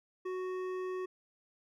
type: tone with hard clipping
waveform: sine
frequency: 370 Hz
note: F#4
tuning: in tune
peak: -37 dBFS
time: 0.25-1.06 s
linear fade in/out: 10 ms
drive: 11 dB
effects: none